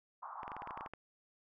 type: band-pass noise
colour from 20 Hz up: pink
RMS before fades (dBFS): -47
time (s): 0.22-0.88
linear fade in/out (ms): 10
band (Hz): 810 to 1200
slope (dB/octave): 48
type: clicks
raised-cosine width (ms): 0.5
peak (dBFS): -30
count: 11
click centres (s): 0.432 / 0.479 / 0.518 / 0.566 / 0.621 / 0.674 / 0.708 / 0.775 / 0.809 / 0.862 / 0.936
effects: none